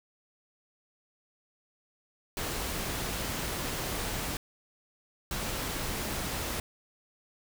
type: noise bursts at uneven times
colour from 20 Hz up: pink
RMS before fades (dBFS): -34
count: 2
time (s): 2.37-4.37 / 5.31-6.6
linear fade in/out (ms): 2
effects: none